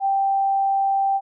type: tone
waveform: sine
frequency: 784 Hz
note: G5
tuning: in tune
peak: -17 dBFS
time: 0-1.21 s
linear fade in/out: 50 ms
effects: none